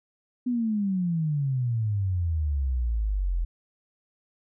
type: exponential sweep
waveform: sine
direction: down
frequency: 252.4 to 41.2 Hz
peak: -23 dBFS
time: 0.46-3.45 s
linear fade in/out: 10 ms
effects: none